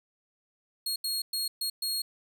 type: tone bursts at uneven times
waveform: sawtooth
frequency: 4291 Hz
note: C8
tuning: 43 cents sharp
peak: -26 dBFS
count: 5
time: 0.86-0.96 / 1.04-1.22 / 1.33-1.48 / 1.61-1.7 / 1.82-2.02 s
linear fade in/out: 5 ms
effects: none